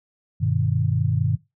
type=chord; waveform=sine; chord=G augmented; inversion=none; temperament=just; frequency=98 / 122.5 / 153.12 Hz; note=G2 / B2 / D#3; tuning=0 / -14 / -27 cents; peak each=-23 dBFS; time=0.4-1.37 s; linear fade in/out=20 ms; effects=noise-tail reverb RT60 0.2 s tail -17 dB re dry